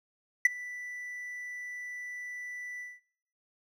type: tone with ADSR envelope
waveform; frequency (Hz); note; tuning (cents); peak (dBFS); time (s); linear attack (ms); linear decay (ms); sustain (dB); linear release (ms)
triangle; 1975.5; B6; 0; -13; 0.45-3; 4; 19; -24; 200
effects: noise-tail reverb RT60 0.8 s tail -24 dB re dry